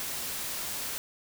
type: noise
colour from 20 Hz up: white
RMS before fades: -35 dBFS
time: 0-0.98 s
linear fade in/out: 0 ms
effects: none